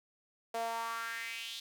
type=tone with high-pass filter sweep; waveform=sawtooth; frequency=229.1 Hz; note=A#3; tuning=30 cents flat; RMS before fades=-39 dBFS; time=0.54-1.6 s; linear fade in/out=5 ms; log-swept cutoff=590 to 3800 Hz; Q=4.1; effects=11-bit